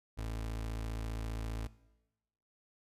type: tone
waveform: 30% pulse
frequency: 55 Hz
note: A1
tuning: in tune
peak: -34 dBFS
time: 0.17-1.68 s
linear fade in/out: 20 ms
effects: noise-tail reverb RT60 1.0 s tail -19 dB re dry + resampled to 32000 Hz